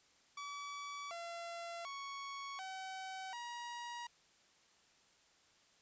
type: tone with pitch steps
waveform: sawtooth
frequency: 1144 / 682 / 1112 / 760 / 954 Hz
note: D6 / F5 / C#6 / F#5 / A#5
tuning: -46 / -41 / +5 / +46 / +40 cents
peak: -40 dBFS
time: 0.37-4.07 s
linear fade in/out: 5 ms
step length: 740 ms
effects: white hiss -69 dBFS RMS until 5.81 s + resampled to 16000 Hz